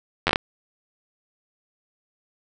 slowing click train, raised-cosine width 0.3 ms, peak -3 dBFS, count 6, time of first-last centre 0.27-0.359 s, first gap 10 ms, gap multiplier 1.29, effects none

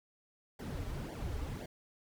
brown noise with flanger, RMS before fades -40 dBFS, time 0.59-1.66 s, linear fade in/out 5 ms, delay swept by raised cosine 0.76 to 5.76 ms, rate 1.9 Hz, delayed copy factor -1, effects none

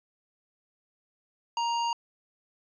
square tone, 937 Hz, A#5, 9 cents sharp, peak -27 dBFS, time 1.57-1.93 s, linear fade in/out 2 ms, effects resampled to 16000 Hz

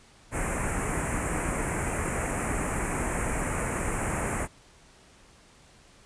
pink band-stop noise, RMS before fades -29 dBFS, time 0.31-4.48 s, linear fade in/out 50 ms, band 2400 to 7300 Hz, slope 48 dB/octave, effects pink hiss -56 dBFS RMS until 6.05 s + resampled to 22050 Hz

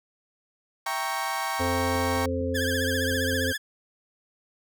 30% pulse chord, E diminished seventh, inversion none, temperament equal, 659.3 / 784 / 932.3 / 1108.7 Hz, E5 / G5 / Bb5 / Db6, 0 / 0 / 0 / 0 cents, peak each -35 / -29 / -30 / -29 dBFS, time 0.86-2.26 s, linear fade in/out 5 ms
harmonic tone, 87.31 Hz, F2, in tune, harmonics 1 / 3 / 5 / 6, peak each -30 / -30 / -33 / -30 dBFS, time 1.59-3.53 s, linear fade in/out 20 ms
clicks, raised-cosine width 3 ms, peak -30 dBFS, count 6, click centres 1.957 / 2.171 / 2.411 / 3.117 / 3.168 / 3.332 s
sawtooth tone with vibrato, 1649 Hz, G#6, 13 cents flat, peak -24 dBFS, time 2.54-3.58 s, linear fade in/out 20 ms, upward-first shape triangle, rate 15 Hz, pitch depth 120 cents each way
effects none

